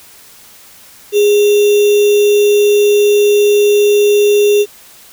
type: tone with sample-and-hold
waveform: sine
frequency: 412.6 Hz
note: G#4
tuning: 11 cents flat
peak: -6 dBFS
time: 1.12-4.66 s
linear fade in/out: 50 ms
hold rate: 3150 Hz
effects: white hiss -40 dBFS RMS until 5.12 s